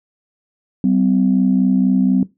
sine tone pair together, 191.63 / 255.8 Hz, G3 / C4, -39 / -39 cents, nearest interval perfect fourth, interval 500 cents, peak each -14 dBFS, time 0.84-2.23 s, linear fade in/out 2 ms, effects noise-tail reverb RT60 0.2 s tail -18 dB re dry + tanh soft clip ceiling -4 dBFS

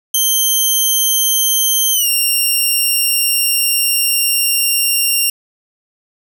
5% pulse tone with pitch glide, 3136 to 2778 Hz, G7 to F7, 0 to -10 cents, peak -4 dBFS, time 0.14-5.3 s, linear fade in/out 5 ms, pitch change -210 cents, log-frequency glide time 1.93-2.08 s, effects none

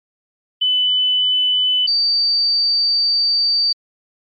sine tone pair in turn, 3001 / 4624 Hz, F#7 / D8, +24 / -28 cents, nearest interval perfect fifth, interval 748 cents, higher second, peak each -13 dBFS, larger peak neither, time 0.61-1.87 / 1.87-3.73 s, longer second, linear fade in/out 10 ms, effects MP3 32 kbps

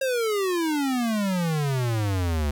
square exponential sweep, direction down, 544 to 71 Hz, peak -23 dBFS, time 0.01-2.51 s, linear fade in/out 5 ms, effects none

